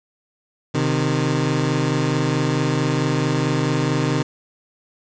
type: tone pair together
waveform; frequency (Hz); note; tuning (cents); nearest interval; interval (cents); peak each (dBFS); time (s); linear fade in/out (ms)
20% pulse; 129.7 / 154.24; C3 / D#3; -15 / -15; minor third; 300; -16; 0.74-4.23; 10
effects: resampled to 16000 Hz + 7-bit